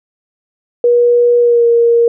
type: tone with pitch glide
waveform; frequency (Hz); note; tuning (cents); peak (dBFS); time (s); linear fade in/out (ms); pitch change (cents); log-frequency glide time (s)
sine; 480.8 to 468.7; B4 to A#4; -46 to +9; -6; 0.84-2.08; 2; -45; 1.39-1.66
effects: none